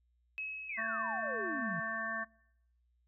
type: tone with exponential decay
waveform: sine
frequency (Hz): 2569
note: E7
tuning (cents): -45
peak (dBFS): -36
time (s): 0.38-1.99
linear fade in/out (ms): 0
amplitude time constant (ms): 350
type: exponential sweep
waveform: sine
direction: down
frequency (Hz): 2489 to 155.56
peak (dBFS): -38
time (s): 0.69-1.8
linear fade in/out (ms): 5
type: harmonic tone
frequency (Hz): 223.6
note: A3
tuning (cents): +28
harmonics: 1 / 3 / 5 / 7 / 8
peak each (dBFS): -47 / -44 / -41 / -41 / -38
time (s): 0.77-2.25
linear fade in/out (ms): 20
effects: noise-tail reverb RT60 0.8 s tail -24 dB re dry + added 60 Hz sine -70 dBFS peak until 3.07 s